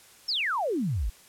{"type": "exponential sweep", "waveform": "sine", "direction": "down", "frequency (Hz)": [5570, 43.65], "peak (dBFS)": -25, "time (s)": [0.28, 1.1], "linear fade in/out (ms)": 10, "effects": ["white hiss -54 dBFS RMS until 1.28 s", "low-pass 12000 Hz 12 dB/octave"]}